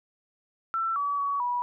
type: tone with pitch steps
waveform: sine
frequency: 1339 / 1142 / 1129 / 974 Hz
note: E6 / D6 / C#6 / B5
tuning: +27 / -49 / +31 / -24 cents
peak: -25 dBFS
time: 0.74-1.62 s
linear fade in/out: 0 ms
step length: 220 ms
effects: none